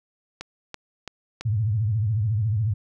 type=click train; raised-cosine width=0.2 ms; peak=-16 dBFS; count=4; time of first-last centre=0.41-1.41 s; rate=3 Hz
type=tone with vibrato; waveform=sine; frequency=107.7 Hz; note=A2; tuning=37 cents flat; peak=-20 dBFS; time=1.45-2.74 s; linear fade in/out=10 ms; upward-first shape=triangle; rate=14 Hz; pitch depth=200 cents each way
effects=none